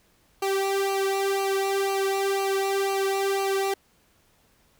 sawtooth tone with flanger, 391.1 Hz, G4, 4 cents flat, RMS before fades -25 dBFS, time 0.42-3.74 s, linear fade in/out 5 ms, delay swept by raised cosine 0.56 to 1.96 ms, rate 2 Hz, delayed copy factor -0.95, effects pink hiss -63 dBFS RMS until 4.79 s

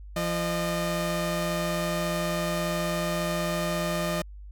sawtooth tone pair together, 171.18 / 610 Hz, F3 / D#5, -34 / -34 cents, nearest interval octave + minor seventh, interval 2200 cents, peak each -25 dBFS, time 0.16-4.22 s, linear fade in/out 5 ms, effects added 50 Hz sine -40 dBFS peak until 4.51 s

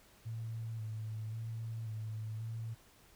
sine tone with vibrato, 111.2 Hz, A2, 19 cents sharp, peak -38 dBFS, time 0.25-2.75 s, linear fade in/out 20 ms, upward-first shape square, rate 0.93 Hz, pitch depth 30 cents each way, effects pink hiss -63 dBFS RMS until 3.15 s

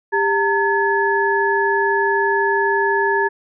sine tone cluster, 398.3 / 912 / 1706 Hz, G4 / A#5 / G#6, +28 / -38 / +46 cents, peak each -19 dBFS, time 0.12-3.29 s, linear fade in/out 20 ms, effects none

